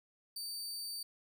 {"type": "tone", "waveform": "sawtooth", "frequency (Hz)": 4608, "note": "D8", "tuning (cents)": -34, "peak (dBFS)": -37, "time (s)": [0.36, 1.03], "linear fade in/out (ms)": 5, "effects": []}